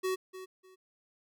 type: tone with echo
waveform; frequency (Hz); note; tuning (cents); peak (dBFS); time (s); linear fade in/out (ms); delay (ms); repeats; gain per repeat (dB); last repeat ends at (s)
square; 374.3; F#4; +20; -30; 0.03-0.16; 20; 300; 2; -13; 0.76
effects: none